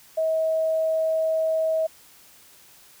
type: tone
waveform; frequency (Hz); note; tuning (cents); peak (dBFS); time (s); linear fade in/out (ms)
sine; 640; D#5; +49; -20; 0.17-1.87; 10
effects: white hiss -52 dBFS RMS until 3 s